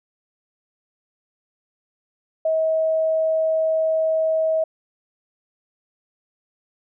sine tone, 639 Hz, D#5, 46 cents sharp, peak -17 dBFS, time 2.45-4.64 s, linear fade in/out 5 ms, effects none

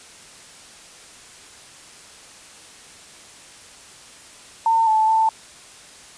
sine tone with pitch steps, 904 / 874 / 887 Hz, A5 / A5 / A5, +47 / -12 / +14 cents, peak -14 dBFS, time 4.66-5.29 s, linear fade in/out 2 ms, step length 210 ms, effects white hiss -44 dBFS RMS until 6.17 s + resampled to 22050 Hz

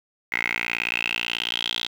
10% pulse tone with band-pass filter sweep, 58.27 Hz, A#1, in tune, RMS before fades -27 dBFS, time 0.32-1.87 s, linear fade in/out 5 ms, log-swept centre 2100 to 3500 Hz, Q 7.9, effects 8-bit

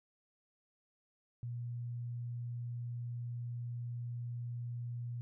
sine tone, 120 Hz, B2, 49 cents flat, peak -38 dBFS, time 1.43-5.21 s, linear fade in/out 0 ms, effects none

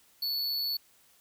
square tone with amplitude modulation, 4435 Hz, C#8, in tune, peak -28 dBFS, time 0.22-0.77 s, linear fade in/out 5 ms, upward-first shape sine, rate 145 Hz, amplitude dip 35%, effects white hiss -63 dBFS RMS until 1.2 s

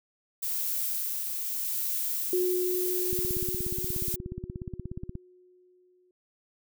violet noise with tremolo, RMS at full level -30 dBFS, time 0.42-4.16 s, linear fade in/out 10 ms, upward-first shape sine, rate 0.83 Hz, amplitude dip 30%
sine tone with exponential decay, 362.8 Hz, F#4, 34 cents flat, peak -23 dBFS, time 2.33-6.11 s, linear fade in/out 2 ms, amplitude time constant 820 ms
click train, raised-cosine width 5 ms, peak -23 dBFS, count 35, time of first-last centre 3.13-5.154 s, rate 16.8 Hz
effects none

